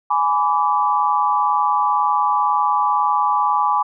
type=tone cluster; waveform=sine; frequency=834 / 996 / 1156 Hz; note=G#5 / B5 / D6; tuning=+7 / +14 / -28 cents; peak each=-19 dBFS; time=0.1-3.83 s; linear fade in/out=10 ms; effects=none